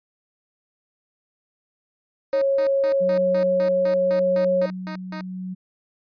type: tone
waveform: sine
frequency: 548 Hz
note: C#5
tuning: 20 cents flat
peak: -17 dBFS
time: 2.33-4.66 s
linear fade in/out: 5 ms
type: tone bursts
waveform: 10% pulse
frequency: 311.1 Hz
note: D#4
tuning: in tune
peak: -24 dBFS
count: 12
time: 2.33-5.208 s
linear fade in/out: 0 ms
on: 84 ms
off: 170 ms
type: tone with tremolo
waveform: sine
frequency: 185 Hz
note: F#3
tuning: in tune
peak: -27 dBFS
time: 3-5.55 s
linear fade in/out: 20 ms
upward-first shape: sine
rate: 0.84 Hz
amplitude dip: 35%
effects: resampled to 11025 Hz